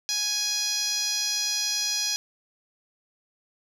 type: tone with band-pass filter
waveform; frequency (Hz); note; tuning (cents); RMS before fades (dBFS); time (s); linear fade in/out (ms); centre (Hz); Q
10% pulse; 830.6; G#5; 0; -27; 0.09-2.16; 0; 5800; 2.9
effects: none